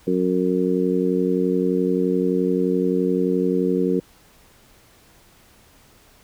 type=harmonic tone; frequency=91.6 Hz; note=F#2; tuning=17 cents flat; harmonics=2 / 3 / 4 / 5; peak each=-23 / -23 / -23 / -23 dBFS; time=0.07-4 s; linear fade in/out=5 ms; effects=pink hiss -53 dBFS RMS until 6.23 s